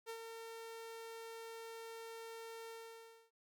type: tone with ADSR envelope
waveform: sawtooth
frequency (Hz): 454.7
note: A#4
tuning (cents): -43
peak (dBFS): -39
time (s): 0.06-3.31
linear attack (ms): 36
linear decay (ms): 74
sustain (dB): -5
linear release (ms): 620
effects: none